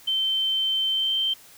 sine tone with pitch glide, 3100 to 3125 Hz, G7 to G7, -20 to -6 cents, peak -21 dBFS, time 0.07-1.34 s, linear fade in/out 10 ms, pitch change +14 cents, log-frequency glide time 0.91-1.13 s, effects white hiss -50 dBFS RMS until 1.57 s

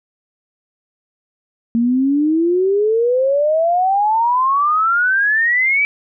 sine exponential sweep, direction up, 228.2 to 2325 Hz, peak -12 dBFS, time 1.75-5.85 s, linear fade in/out 0 ms, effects none

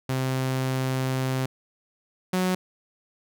sawtooth tone pair in turn, 130.81 / 184.14 Hz, C3 / F#3, 0 / -8 cents, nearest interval tritone, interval 592 cents, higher second, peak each -20 / -18 dBFS, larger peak second, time 0.09-1.46 / 2.33-2.55 s, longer first, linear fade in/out 5 ms, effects none

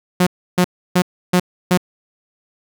sawtooth tone bursts, 180.1 Hz, F#3, 46 cents flat, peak -7 dBFS, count 5, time 0.2-1.775 s, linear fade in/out 5 ms, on 67 ms, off 310 ms, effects none

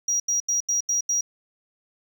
triangle tone bursts, 5740 Hz, F8, 47 cents sharp, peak -18 dBFS, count 6, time 0.08-1.21 s, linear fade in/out 5 ms, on 120 ms, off 82 ms, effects tanh soft clip ceiling -16 dBFS

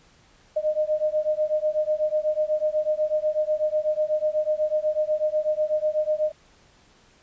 sine beating tone pair, 609 / 617.1 Hz, D#5 / D#5, -37 / -14 cents, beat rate 8.1 Hz, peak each -24 dBFS, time 0.56-6.32 s, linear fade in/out 10 ms, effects pink hiss -57 dBFS RMS until 7.22 s + resampled to 16000 Hz

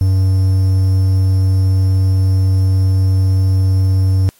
triangle tone with quantisation, 94.7 Hz, F#2, 41 cents sharp, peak -7 dBFS, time 0.01-4.29 s, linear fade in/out 0 ms, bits 6, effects white hiss -51 dBFS RMS until 4.39 s + MP3 64 kbps

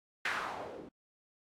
blue noise with low-pass filter sweep, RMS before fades -39 dBFS, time 0.25-0.89 s, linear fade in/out 5 ms, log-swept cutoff 2000 to 290 Hz, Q 2.4, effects AAC 64 kbps

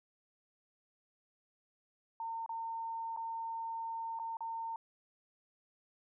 sine tone with dropouts, 910 Hz, A#5, 42 cents flat, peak -37 dBFS, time 2.2-4.76 s, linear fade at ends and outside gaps 2 ms, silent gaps 2.462-2.492 / 3.164-3.172 / 4.19-4.197 / 4.37-4.406 s, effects none

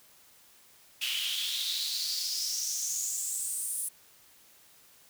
pink noise with high-pass filter sweep, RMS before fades -33 dBFS, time 1.01-3.89 s, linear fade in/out 10 ms, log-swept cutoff 2800 to 10000 Hz, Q 5.7, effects white hiss -59 dBFS RMS until 5.09 s

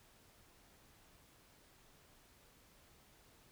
silence, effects pink hiss -66 dBFS RMS until 3.51 s

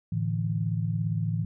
sine chord, A suspended fourth, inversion none, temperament equal, 110 / 146.83 / 164.81 Hz, A2 / D3 / E3, 0 / 0 / 0 cents, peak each -28 / -33 / -29 dBFS, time 0.12-1.45 s, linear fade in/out 5 ms, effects none

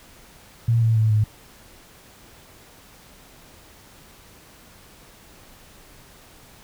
sine tone with pitch steps, 115.9 / 112.86 / 109.9 / 107.02 Hz, A#2 / A2 / A2 / A2, -10 / +44 / -2 / -48 cents, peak -15 dBFS, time 0.68-1.24 s, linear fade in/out 5 ms, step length 140 ms, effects pink hiss -49 dBFS RMS until 6.63 s

